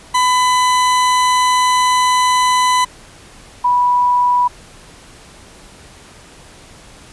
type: tone pair in turn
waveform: 40% pulse / sine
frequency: 1002 / 981.9 Hz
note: B5 / B5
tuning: +25 / -10 cents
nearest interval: unison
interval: 35 cents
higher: first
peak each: -10 dBFS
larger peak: neither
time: 0.14-2.85 / 3.64-4.48 s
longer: first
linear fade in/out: 10 ms
effects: pink hiss -41 dBFS RMS until 7.12 s + resampled to 24000 Hz